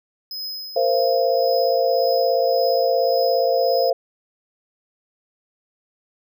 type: tone with tremolo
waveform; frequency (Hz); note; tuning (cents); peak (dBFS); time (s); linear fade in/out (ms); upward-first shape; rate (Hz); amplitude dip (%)
square; 5070; D#8; +32; -27; 0.31-3.9; 2; triangle; 1.8; 55
type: chord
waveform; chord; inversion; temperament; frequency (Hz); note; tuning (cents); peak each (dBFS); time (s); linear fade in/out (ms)
sine; Bb suspended second; none; equal with one note detuned; 466.2 / 523.3 / 680.5; Bb4 / C5 / F5; 0 / 0 / -45; -22 / -19 / -20; 0.76-3.93; 5
effects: none